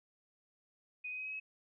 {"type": "tone with pitch steps", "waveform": "sine", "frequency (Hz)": [2489, 2508, 2527, 2546, 2565], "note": ["D#7", "D#7", "D#7", "D#7", "E7"], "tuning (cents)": [0, 13, 26, 39, -48], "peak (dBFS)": -39, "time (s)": [1.04, 1.4], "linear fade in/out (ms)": 10, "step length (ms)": 72, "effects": []}